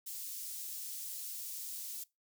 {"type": "high-pass noise", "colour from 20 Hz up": "white", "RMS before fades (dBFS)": -43, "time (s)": [0.06, 2.04], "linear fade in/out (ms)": 10, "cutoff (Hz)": 5500, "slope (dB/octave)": 12, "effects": ["noise-tail reverb RT60 0.2 s tail -21 dB re dry"]}